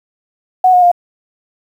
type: tone with pitch steps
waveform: sine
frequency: 740 / 721.8 / 704.1 Hz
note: F#5 / F#5 / F5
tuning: 0 / -43 / +14 cents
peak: -5 dBFS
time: 0.64-0.916 s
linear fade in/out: 5 ms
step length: 92 ms
effects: 7-bit